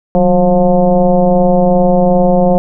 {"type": "tone with frequency modulation", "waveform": "sine", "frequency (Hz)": 361.3, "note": "F#4", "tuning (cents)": -41, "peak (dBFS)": -6, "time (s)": [0.15, 2.58], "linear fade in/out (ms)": 0, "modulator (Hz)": 175, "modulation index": 2, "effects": []}